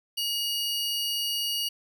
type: tone pair together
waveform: 40% pulse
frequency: 2880 / 4572 Hz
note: F#7 / D8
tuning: -47 / -47 cents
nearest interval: minor sixth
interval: 800 cents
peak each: -28 / -30 dBFS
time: 0.17-1.69 s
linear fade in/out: 10 ms
effects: none